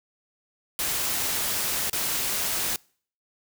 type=noise with dropouts; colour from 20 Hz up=white; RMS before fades=-27 dBFS; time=0.79-2.76 s; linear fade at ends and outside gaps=1 ms; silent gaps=1.898-1.93 s; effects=noise-tail reverb RT60 0.5 s tail -26 dB re dry